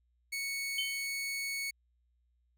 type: tone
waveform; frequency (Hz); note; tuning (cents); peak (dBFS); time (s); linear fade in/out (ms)
sawtooth; 2217; C#7; 0; -31; 0.32-1.71; 10
type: tone with exponential decay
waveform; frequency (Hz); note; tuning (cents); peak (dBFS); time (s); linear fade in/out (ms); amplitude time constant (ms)
sine; 3074; G7; -35; -29; 0.78-1.07; 5; 62
effects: added 60 Hz sine -70 dBFS peak until 2.57 s